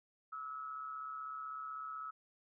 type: tone with amplitude modulation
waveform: sine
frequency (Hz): 1294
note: E6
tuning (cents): -32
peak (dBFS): -39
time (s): 0.32-2.11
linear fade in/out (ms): 10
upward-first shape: sine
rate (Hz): 136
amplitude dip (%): 55
effects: none